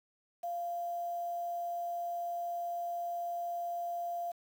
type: tone with quantisation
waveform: sine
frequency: 693 Hz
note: F5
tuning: 14 cents flat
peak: -34 dBFS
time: 0.43-4.32 s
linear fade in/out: 10 ms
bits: 9
effects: none